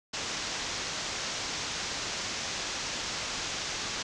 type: low-pass noise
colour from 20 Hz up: white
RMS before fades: -35 dBFS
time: 0.13-4.03 s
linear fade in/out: 10 ms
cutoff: 6800 Hz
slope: 48 dB/octave
effects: none